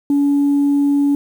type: tone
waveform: sine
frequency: 284.1 Hz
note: C#4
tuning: 43 cents sharp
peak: -10 dBFS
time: 0.1-1.15 s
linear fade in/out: 2 ms
effects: tanh soft clip ceiling -9 dBFS + 7-bit